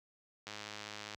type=click train; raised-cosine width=0.2 ms; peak=-26 dBFS; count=72; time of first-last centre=0.47-1.146 s; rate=105 Hz; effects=high-pass 60 Hz 12 dB/octave